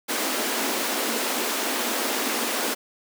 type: high-pass noise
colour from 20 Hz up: pink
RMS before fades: -26 dBFS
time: 0.08-2.75 s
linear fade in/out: 20 ms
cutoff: 220 Hz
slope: 96 dB/octave
effects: none